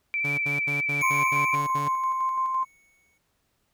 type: tone with vibrato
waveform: sine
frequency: 2324 Hz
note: D7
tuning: 19 cents flat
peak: -24 dBFS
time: 0.14-1.55 s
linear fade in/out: 0 ms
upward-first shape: sine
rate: 16 Hz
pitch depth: 22 cents each way
type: tone bursts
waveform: sawtooth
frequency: 143.6 Hz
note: D3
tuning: 39 cents flat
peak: -27 dBFS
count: 8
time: 0.24-1.885 s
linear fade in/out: 10 ms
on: 140 ms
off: 75 ms
type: tone with exponential decay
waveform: square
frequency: 2218 Hz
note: C#7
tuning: in tune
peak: -27 dBFS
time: 1.01-3.18 s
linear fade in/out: 5 ms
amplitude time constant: 470 ms
type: tone with tremolo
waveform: sine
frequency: 1046.5 Hz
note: C6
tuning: in tune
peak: -22 dBFS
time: 1.02-2.65 s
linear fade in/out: 20 ms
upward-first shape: square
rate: 5.9 Hz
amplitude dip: 30%
effects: pink hiss -72 dBFS RMS until 3.73 s